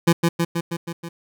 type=tone with echo; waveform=25% pulse; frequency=169.1 Hz; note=E3; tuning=44 cents sharp; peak=-8 dBFS; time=0.07-0.13 s; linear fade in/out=10 ms; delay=160 ms; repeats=6; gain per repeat=-3 dB; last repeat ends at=1.09 s; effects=none